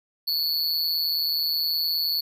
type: tone with amplitude modulation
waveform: square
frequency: 4435 Hz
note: C#8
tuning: in tune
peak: -19 dBFS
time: 0.27-2.21 s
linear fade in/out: 10 ms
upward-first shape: sine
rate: 159 Hz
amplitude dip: 95%
effects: none